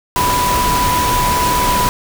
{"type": "tone in noise", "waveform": "sine", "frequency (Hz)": 987.8, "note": "B5", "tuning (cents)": 0, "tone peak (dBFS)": -14, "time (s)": [0.16, 1.89], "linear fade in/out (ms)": 0, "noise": "pink", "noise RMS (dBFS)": -18, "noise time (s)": [0.16, 1.89], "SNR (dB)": 1, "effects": []}